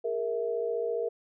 sine tone cluster, 410.7 / 465.5 / 656 Hz, G#4 / A#4 / E5, -19 / -2 / -9 cents, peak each -35 / -29 / -36 dBFS, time 0.04-1.09 s, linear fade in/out 10 ms, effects none

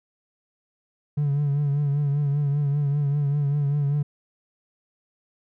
triangle tone with vibrato, 143.6 Hz, D3, 39 cents flat, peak -17 dBFS, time 1.17-4.03 s, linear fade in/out 10 ms, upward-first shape triangle, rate 5.1 Hz, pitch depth 60 cents each way, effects tanh soft clip ceiling -15 dBFS

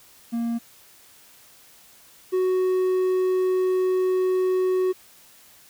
triangle tone pair in turn, 233.1 / 370.7 Hz, A#3 / F#4, 0 / +3 cents, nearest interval minor sixth, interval 803 cents, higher second, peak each -21 / -17 dBFS, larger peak second, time 0.32-0.59 / 2.32-4.93 s, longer second, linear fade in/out 20 ms, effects white hiss -52 dBFS RMS until 5.69 s

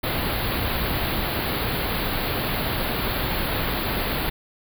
pink band-stop noise, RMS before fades -25 dBFS, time 0.03-4.3 s, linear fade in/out 10 ms, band 4600 to 11000 Hz, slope 96 dB/octave, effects none

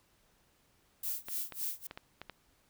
violet noise with tremolo, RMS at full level -35 dBFS, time 1.03-1.87 s, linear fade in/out 5 ms, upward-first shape sine, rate 3.6 Hz, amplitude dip 95%
clicks, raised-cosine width 0.3 ms, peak -27 dBFS, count 6, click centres 1.285 / 1.523 / 1.911 / 1.975 / 2.216 / 2.297 s
effects pink hiss -70 dBFS RMS until 2.69 s

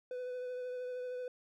triangle tone with vibrato, 500 Hz, B4, 21 cents sharp, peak -36 dBFS, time 0.11-1.28 s, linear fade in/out 2 ms, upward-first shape triangle, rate 13 Hz, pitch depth 21 cents each way, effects none

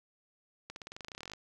accelerating click train, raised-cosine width 0.2 ms, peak -26 dBFS, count 19, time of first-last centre 0.7-1.335 s, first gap 61 ms, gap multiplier 0.93, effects 10-bit

